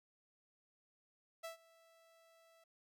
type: tone with ADSR envelope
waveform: sawtooth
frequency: 659.3 Hz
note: E5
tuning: in tune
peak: -39 dBFS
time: 1.43-2.64 s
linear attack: 17 ms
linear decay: 120 ms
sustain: -23 dB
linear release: 5 ms
effects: none